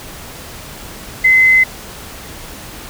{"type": "tone with quantisation", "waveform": "sine", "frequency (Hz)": 2048, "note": "C7", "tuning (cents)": -38, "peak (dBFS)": -6, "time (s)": [1.24, 1.64], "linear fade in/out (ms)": 10, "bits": 6, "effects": ["pink hiss -32 dBFS RMS until 2.89 s"]}